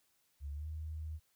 sine tone with pitch glide, 71.3 to 78.2 Hz, C#2 to D#2, +49 to +9 cents, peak -39 dBFS, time 0.4-1.2 s, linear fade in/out 50 ms, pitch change +160 cents, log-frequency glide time 0.52-0.68 s, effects white hiss -75 dBFS RMS until 1.35 s

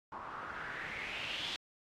white noise with low-pass filter sweep, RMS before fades -42 dBFS, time 0.12-1.56 s, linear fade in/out 0 ms, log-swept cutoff 1000 to 3600 Hz, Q 4.3, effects AAC 64 kbps

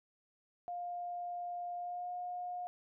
sine tone with pitch glide, 705 to 715.7 Hz, F5 to F5, +16 to +42 cents, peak -38 dBFS, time 0.68-2.67 s, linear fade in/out 0 ms, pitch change +26 cents, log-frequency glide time 1.76-2.11 s, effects none

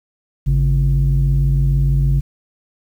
sine tone pair together, 52.11 / 138.59 Hz, G#1 / C#3, +7 / 0 cents, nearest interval octave + perfect fourth, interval 1693 cents, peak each -13 dBFS, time 0.46-2.21 s, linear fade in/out 20 ms, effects tanh soft clip ceiling -8 dBFS + 8-bit

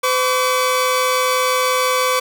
sawtooth tone pair together, 509 / 1143.8 Hz, C5 / D6, -48 / -46 cents, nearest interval octave + major second, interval 1402 cents, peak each -14 dBFS, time 0.03-2.2 s, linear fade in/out 10 ms, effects none

